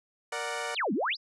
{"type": "chord", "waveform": "15% pulse", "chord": "Bb augmented", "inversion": "none", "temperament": "equal", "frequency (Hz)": [466.2, 587.3, 740], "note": ["Bb4", "D5", "F#5"], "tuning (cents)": [0, 0, 0], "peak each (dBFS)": -30, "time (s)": [0.32, 0.75], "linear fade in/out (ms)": 5}
{"type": "exponential two-way sweep", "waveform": "sine", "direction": "down then up", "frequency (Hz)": [5500, 186.1, 5500], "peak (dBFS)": -26, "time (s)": [0.74, 1.17], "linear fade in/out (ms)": 50, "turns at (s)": 0.93}
{"effects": ["resampled to 24000 Hz"]}